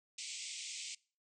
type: band-pass noise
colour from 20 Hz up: white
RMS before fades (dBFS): -45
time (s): 0.18-0.95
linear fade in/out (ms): 5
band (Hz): 2100 to 8400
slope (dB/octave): 96
effects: noise-tail reverb RT60 0.4 s tail -24 dB re dry